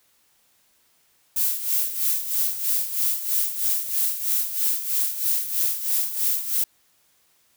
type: noise with tremolo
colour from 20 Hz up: violet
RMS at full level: -21 dBFS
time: 1.36-6.64 s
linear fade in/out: 5 ms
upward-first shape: sine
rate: 3.1 Hz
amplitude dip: 70%
effects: white hiss -63 dBFS RMS until 7.56 s